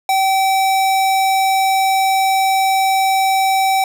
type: tone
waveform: square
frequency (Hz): 770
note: G5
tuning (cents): -31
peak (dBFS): -13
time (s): 0.09-3.84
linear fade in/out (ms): 2
effects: none